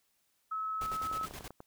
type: tone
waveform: sine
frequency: 1293 Hz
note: E6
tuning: 34 cents flat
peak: -33 dBFS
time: 0.51-1.26 s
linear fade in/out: 10 ms
type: noise with tremolo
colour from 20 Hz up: pink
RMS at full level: -44 dBFS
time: 0.81-1.48 s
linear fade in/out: 2 ms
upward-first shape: square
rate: 9.5 Hz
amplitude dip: 65%
type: click train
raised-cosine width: 1 ms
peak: -32 dBFS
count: 9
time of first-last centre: 0.82-1.604 s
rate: 10.2 Hz
effects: white hiss -75 dBFS RMS until 1.66 s